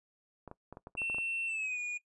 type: clicks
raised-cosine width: 1 ms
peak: -31 dBFS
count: 10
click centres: 0.477 / 0.514 / 0.726 / 0.771 / 0.871 / 0.952 / 1.018 / 1.099 / 1.146 / 1.184 s
type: tone with pitch glide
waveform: triangle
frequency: 2700 to 2447 Hz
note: E7 to D#7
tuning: +41 to -29 cents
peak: -32 dBFS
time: 0.97-1.98 s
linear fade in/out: 10 ms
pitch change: -170 cents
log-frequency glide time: 1.47-1.79 s
effects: noise-tail reverb RT60 0.1 s tail -19 dB re dry + resampled to 24000 Hz